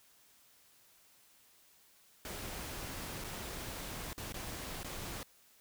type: noise with dropouts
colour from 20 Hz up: pink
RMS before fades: -43 dBFS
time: 2.25-5.23 s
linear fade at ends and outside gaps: 1 ms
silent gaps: 3.24-3.244 / 4.131-4.179 / 4.323-4.342 / 4.832-4.845 s
effects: white hiss -65 dBFS RMS until 5.6 s